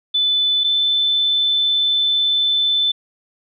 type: tone pair in turn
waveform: sine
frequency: 3500 / 3522 Hz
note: A7 / A7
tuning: -10 / +1 cents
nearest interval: unison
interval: 11 cents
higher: second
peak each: -14 / -14 dBFS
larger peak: neither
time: 0.14-0.64 / 0.64-2.92 s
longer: second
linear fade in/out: 10 ms
effects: none